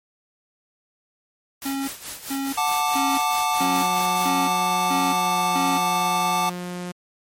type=noise with tremolo; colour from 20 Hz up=white; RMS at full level=-32 dBFS; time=1.62-4.32 s; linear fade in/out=0 ms; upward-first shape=sine; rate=4.7 Hz; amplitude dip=70%
type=tone bursts; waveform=square; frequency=273.5 Hz; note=C#4; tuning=23 cents flat; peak=-25 dBFS; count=7; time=1.65-5.78 s; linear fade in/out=10 ms; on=230 ms; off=420 ms
type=chord; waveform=square; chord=D major; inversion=first; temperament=just; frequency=734.2 / 881 / 1174.7 Hz; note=F#5 / A5 / D6; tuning=-14 / +2 / 0 cents; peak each=-26 / -24 / -25 dBFS; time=2.57-6.5 s; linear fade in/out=10 ms
type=tone with pitch glide; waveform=sawtooth; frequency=181.3 to 178.19 Hz; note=F#3 to F3; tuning=-35 to +35 cents; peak=-25 dBFS; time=3.6-6.92 s; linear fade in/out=10 ms; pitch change=-30 cents; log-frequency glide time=5.13-5.54 s
effects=MP3 64 kbps